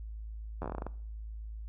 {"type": "slowing click train", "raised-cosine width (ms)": 1, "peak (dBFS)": -23, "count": 11, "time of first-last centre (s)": [0.62, 0.866], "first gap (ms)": 11, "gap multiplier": 1.17, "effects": ["noise-tail reverb RT60 0.5 s tail -19 dB re dry", "added 54 Hz sine -39 dBFS peak until 1.68 s"]}